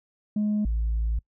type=tone pair in turn; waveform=sine; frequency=210 / 55.62 Hz; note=G#3 / A1; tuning=+19 / +19 cents; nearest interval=octave + major seventh; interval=2300 cents; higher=first; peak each=-20 / -21 dBFS; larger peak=first; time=0.36-0.65 / 0.65-1.19 s; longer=second; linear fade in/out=5 ms; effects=noise-tail reverb RT60 0.1 s tail -26 dB re dry + tanh soft clip ceiling -20 dBFS